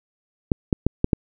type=clicks; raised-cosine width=3 ms; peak=-4 dBFS; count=5; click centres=0.518 / 0.728 / 0.866 / 1.044 / 1.132 s; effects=none